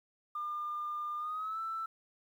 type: tone with pitch glide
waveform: sine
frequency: 1203 to 1327.1 Hz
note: D6 to E6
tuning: +41 to +11 cents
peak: -34 dBFS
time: 0.35-1.86 s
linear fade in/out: 5 ms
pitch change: +170 cents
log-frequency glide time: 1.18-1.6 s
effects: tanh soft clip ceiling -30 dBFS + 11-bit